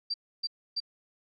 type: tone bursts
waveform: sine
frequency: 4691 Hz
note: D8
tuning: 3 cents flat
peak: -28 dBFS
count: 3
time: 0.1-0.803 s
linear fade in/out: 10 ms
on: 41 ms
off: 290 ms
effects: none